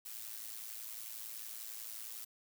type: noise with amplitude modulation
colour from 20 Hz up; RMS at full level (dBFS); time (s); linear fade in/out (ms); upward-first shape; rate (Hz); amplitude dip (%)
blue; -43; 0.05-2.25; 10; sine; 111; 70
effects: none